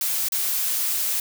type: noise with dropouts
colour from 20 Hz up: blue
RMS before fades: -24 dBFS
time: 0.01-1.2 s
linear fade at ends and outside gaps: 2 ms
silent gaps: 0.286-0.321 s
effects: none